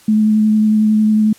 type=tone with vibrato; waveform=sine; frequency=214.9 Hz; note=A3; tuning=41 cents flat; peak=-9 dBFS; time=0.08-1.33 s; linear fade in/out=5 ms; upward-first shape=triangle; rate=11 Hz; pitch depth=16 cents each way; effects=white hiss -46 dBFS RMS until 1.38 s + low-pass 12000 Hz 12 dB/octave